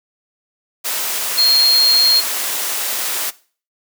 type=tone in noise; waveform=sine; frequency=4239 Hz; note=C8; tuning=22 cents sharp; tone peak=-10 dBFS; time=1.37-2.21 s; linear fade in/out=20 ms; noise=white; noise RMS=-21 dBFS; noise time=0.84-3.31 s; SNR=+8 dB; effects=noise-tail reverb RT60 0.4 s tail -19 dB re dry + high-pass 400 Hz 12 dB/octave